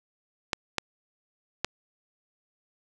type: clicks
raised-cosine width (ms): 0.2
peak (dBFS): -8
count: 3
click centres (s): 0.532 / 0.783 / 1.646
effects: none